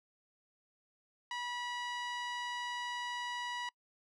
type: tone with low-pass filter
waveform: 5% pulse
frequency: 972 Hz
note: B5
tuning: 28 cents flat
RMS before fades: -40 dBFS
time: 1.31-3.69 s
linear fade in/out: 2 ms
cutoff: 2400 Hz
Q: 0.6
effects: noise-tail reverb RT60 0.1 s tail -26 dB re dry